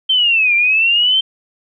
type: linear two-way sweep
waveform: sine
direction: down then up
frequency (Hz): 3136 to 2355 to 3136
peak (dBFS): -10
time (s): 0.09-1.21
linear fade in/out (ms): 10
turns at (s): 0.55
effects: none